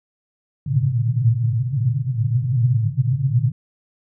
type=band-pass noise; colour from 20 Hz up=pink; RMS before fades=-19 dBFS; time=0.66-3.52 s; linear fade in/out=5 ms; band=110 to 140 Hz; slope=96 dB/octave; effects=none